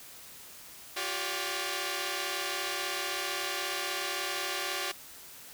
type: tone cluster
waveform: 5% pulse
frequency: 355.6 / 391.8 / 572 Hz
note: F4 / G4 / D5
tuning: +31 / -1 / -46 cents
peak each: -25 dBFS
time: 0.96-4.92 s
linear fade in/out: 10 ms
effects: white hiss -49 dBFS RMS until 5.53 s